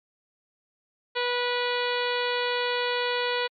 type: harmonic tone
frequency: 488.9 Hz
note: B4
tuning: 18 cents flat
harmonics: 1 / 2 / 3 / 4 / 5 / 6 / 7 / 8 / 9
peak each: -28 / -31 / -33 / -34 / -35 / -36 / -36 / -37 / -38 dBFS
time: 1.15-3.48 s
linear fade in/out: 20 ms
effects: MP3 64 kbps